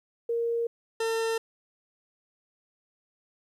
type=tone pair in turn; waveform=sine / 40% pulse; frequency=466.2 / 452.1 Hz; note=A#4 / A4; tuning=0 / +47 cents; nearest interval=minor second; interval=53 cents; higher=first; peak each=-25 dBFS; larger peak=neither; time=0.29-0.67 / 1-1.38 s; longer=neither; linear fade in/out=5 ms; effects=low-pass 11000 Hz 12 dB/octave + 11-bit